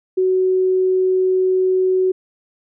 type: tone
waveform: sine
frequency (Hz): 372.9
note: F#4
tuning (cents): +14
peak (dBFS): -13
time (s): 0.17-2.12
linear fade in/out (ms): 10
effects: none